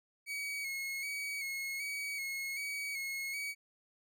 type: tone with vibrato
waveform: 40% pulse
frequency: 2217 Hz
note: C#7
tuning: in tune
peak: -36 dBFS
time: 0.26-3.55 s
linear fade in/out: 50 ms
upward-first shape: square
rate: 1.3 Hz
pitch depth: 36 cents each way
effects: none